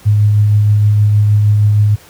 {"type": "tone with tremolo", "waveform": "sine", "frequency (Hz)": 104.6, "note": "G#2", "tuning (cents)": 13, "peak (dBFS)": -5, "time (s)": [0.05, 1.96], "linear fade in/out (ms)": 20, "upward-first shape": "triangle", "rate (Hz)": 6.4, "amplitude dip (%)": 25, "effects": ["pink hiss -41 dBFS RMS until 2.09 s", "high-pass 60 Hz 12 dB/octave"]}